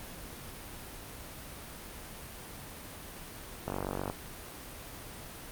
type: click train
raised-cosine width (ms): 1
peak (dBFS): -19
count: 21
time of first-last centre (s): 3.68-4.099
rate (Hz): 47.7
effects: pink hiss -45 dBFS RMS until 5.51 s + Opus 32 kbps